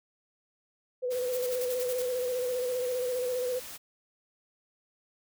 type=tone with vibrato; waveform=sine; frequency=500 Hz; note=B4; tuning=21 cents sharp; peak=-28 dBFS; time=1.02-3.6 s; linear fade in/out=20 ms; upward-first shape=square; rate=15 Hz; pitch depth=32 cents each way
type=noise; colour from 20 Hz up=white; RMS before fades=-43 dBFS; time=1.1-3.78 s; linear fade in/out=20 ms
type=noise bursts; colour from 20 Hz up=blue; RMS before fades=-38 dBFS; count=8; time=1.33-2.021 s; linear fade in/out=2 ms; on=40 ms; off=53 ms
effects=none